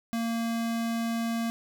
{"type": "tone", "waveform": "square", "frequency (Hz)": 230, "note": "A#3", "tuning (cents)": -23, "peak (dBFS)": -28, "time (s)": [0.13, 1.5], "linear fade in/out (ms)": 0, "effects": []}